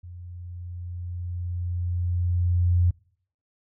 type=tone with level ramp; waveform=sine; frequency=88.1 Hz; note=F2; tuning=16 cents sharp; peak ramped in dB=-38 to -16 dBFS; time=0.03-2.91 s; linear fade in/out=10 ms; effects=noise-tail reverb RT60 0.6 s tail -26 dB re dry